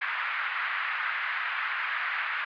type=band-pass noise; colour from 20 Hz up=pink; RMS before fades=-31 dBFS; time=0.01-2.45 s; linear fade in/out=10 ms; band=1300 to 2200 Hz; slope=24 dB/octave; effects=resampled to 11025 Hz